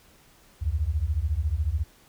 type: beating tone pair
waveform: sine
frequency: 69.3 / 83.3 Hz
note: C#2 / E2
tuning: 0 / +19 cents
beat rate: 14 Hz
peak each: -26 / -26 dBFS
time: 0.61-1.84 s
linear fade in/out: 20 ms
effects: pink hiss -57 dBFS RMS until 2.08 s